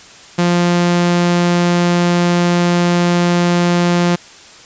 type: tone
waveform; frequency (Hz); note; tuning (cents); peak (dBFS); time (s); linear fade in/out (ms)
sawtooth; 174.61; F3; 0; -7; 0.38-4.16; 10
effects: white hiss -39 dBFS RMS until 4.65 s + resampled to 16000 Hz